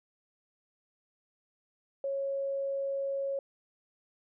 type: tone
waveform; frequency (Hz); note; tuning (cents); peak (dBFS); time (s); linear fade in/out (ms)
sine; 550; C#5; -14; -30; 2.04-3.39; 2
effects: none